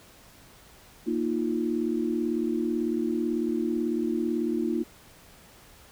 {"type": "chord", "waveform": "sine", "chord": "Bb suspended fourth", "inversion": "none", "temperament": "equal", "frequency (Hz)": [233.1, 311.1, 349.2], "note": ["Bb3", "Eb4", "F4"], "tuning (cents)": [0, 0, 0], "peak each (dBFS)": -29, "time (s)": [1.06, 4.84], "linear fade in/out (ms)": 20, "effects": ["pink hiss -53 dBFS RMS until 5.91 s"]}